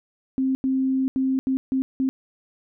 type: tone bursts at uneven times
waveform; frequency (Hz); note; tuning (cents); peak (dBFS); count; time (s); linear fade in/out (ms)
sine; 263.9; C4; +15; -19; 6; 0.38-0.55 / 0.64-1.08 / 1.16-1.39 / 1.47-1.57 / 1.72-1.82 / 2-2.09; 0
effects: none